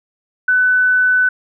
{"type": "tone", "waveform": "sine", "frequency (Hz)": 1500, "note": "F#6", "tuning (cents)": 23, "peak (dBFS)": -10, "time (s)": [0.48, 1.29], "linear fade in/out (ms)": 5, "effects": []}